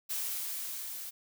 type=noise with level ramp; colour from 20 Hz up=blue; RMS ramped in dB=-34 to -42 dBFS; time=0.09-1.11 s; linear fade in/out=20 ms; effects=none